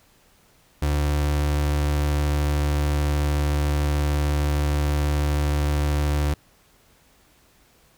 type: tone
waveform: 35% pulse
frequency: 73.42 Hz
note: D2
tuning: in tune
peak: -18 dBFS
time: 0.82-6.34 s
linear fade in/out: 5 ms
effects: pink hiss -58 dBFS RMS until 7.97 s